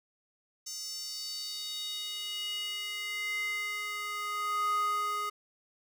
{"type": "tone with high-pass filter sweep", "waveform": "square", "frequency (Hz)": 415.3, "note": "G#4", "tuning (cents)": 0, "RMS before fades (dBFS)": -35, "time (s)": [0.66, 5.3], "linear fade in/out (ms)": 10, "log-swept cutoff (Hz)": [5900, 1000], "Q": 5.1, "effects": []}